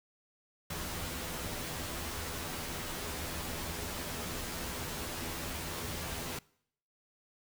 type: noise with comb filter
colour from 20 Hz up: pink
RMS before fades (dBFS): -39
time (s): 0.7-6.39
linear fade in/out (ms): 5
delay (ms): 12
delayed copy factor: +0.65
effects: noise-tail reverb RT60 0.7 s tail -24 dB re dry